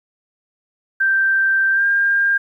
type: tone with pitch glide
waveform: sine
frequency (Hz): 1568 to 1603.7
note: G6 to G6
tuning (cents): 0 to +39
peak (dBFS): -13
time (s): 1-2.38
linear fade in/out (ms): 10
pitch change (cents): +39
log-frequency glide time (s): 1.72-1.85
effects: 9-bit